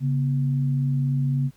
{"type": "tone pair together", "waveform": "sine", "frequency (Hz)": [138.59, 242.3], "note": ["C#3", "B3"], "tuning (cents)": [0, -33], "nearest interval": "minor seventh", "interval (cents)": 967, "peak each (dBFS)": [-20, -30], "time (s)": [0, 1.51], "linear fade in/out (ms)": 50, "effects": ["pink hiss -60 dBFS RMS until 1.56 s"]}